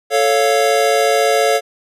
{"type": "chord", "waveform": "square", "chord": "A augmented", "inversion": "none", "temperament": "equal", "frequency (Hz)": [440, 554.4, 698.5], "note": ["A4", "C#5", "E#5"], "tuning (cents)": [0, 0, 0], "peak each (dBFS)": -17, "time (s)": [0.1, 1.61], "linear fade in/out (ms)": 50, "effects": ["low-pass 12000 Hz 12 dB/octave"]}